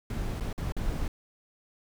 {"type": "noise with dropouts", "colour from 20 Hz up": "brown", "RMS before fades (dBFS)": -31, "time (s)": [0.1, 1.08], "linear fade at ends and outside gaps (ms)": 2, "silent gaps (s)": [[0.4, 0.407], [0.529, 0.578], [0.722, 0.766]], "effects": []}